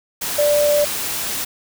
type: tone in noise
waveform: sine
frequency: 587.3 Hz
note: D5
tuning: in tune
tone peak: -13 dBFS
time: 0.38-0.85 s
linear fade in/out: 10 ms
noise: white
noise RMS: -24 dBFS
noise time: 0.21-1.45 s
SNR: +8 dB
effects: none